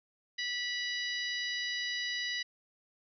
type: harmonic tone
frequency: 979 Hz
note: B5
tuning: 15 cents flat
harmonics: 2 / 3 / 4 / 5 / 6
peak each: -36 / -40 / -39 / -41 / -49 dBFS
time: 0.38-2.43 s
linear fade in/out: 10 ms
effects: none